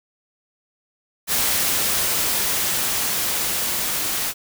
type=noise with level ramp; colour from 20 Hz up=white; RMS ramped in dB=-20 to -24 dBFS; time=1.27-4.34 s; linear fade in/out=50 ms; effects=none